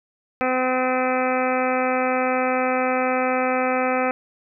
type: harmonic tone with a mistuned harmonic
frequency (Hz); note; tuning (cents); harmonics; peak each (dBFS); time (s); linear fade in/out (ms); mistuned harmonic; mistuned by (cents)
255.8; C4; -39; 1 / 2 / 3 / 4 / 5 / 6 / 7 / 8 / 9 / 10; -26 / -23 / -25 / -34 / -27 / -33 / -35 / -33 / -32 / -34; 0.41-4.11; 0; 9; +25
effects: none